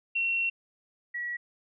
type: tone pair in turn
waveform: sine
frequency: 2725 / 1926.9 Hz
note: F7 / B6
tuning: -43 / -43 cents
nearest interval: tritone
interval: 600 cents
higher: first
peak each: -25 / -31 dBFS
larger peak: first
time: 0.15-0.5 / 1.14-1.37 s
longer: first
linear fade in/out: 10 ms
effects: none